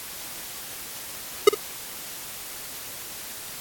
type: tone with echo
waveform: square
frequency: 415.3 Hz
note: G#4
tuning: in tune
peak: -8 dBFS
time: 1.47-1.49 s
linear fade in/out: 5 ms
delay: 56 ms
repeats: 1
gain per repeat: -13 dB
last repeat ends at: 1.546 s
effects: white hiss -37 dBFS RMS until 3.6 s + AAC 64 kbps